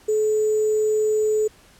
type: tone with sample-and-hold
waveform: sine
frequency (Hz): 429.7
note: A4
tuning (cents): -41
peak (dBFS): -17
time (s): 0.08-1.48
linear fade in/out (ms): 10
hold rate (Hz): 7350
effects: pink hiss -52 dBFS RMS until 1.79 s + low-pass 12000 Hz 12 dB/octave